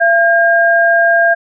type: tone pair together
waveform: sine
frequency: 678.2 / 1613 Hz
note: E5 / G6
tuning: +49 / +49 cents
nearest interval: octave + minor third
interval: 1500 cents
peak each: -10 dBFS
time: 0-1.35 s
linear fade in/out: 20 ms
effects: none